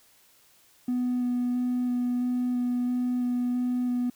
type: tone with vibrato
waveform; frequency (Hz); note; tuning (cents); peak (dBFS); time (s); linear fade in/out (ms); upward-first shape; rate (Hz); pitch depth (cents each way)
triangle; 246.9; B3; 0; -21; 0.88-4.1; 5; square; 1.5; 8
effects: tanh soft clip ceiling -20 dBFS + white hiss -60 dBFS RMS until 4.15 s